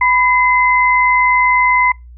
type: tone pair together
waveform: sine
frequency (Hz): 996 / 2056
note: B5 / C7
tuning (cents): +14 / -31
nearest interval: octave + minor second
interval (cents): 1255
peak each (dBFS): -12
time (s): 0.01-1.92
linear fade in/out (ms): 5
effects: noise-tail reverb RT60 0.2 s tail -25 dB re dry + added 60 Hz sine -34 dBFS peak until 2.17 s